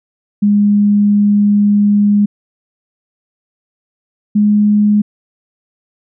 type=tone pair in turn; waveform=sine; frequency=205.4 / 208.4 Hz; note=G#3 / G#3; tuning=-19 / +6 cents; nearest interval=unison; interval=25 cents; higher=second; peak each=-7 dBFS; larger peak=neither; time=0.42-2.26 / 4.35-5.02 s; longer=first; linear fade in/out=10 ms; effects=none